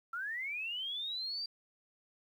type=linear sweep; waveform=sine; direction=up; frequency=1335 to 4736 Hz; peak=-36 dBFS; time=0.13-1.46 s; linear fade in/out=5 ms; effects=11-bit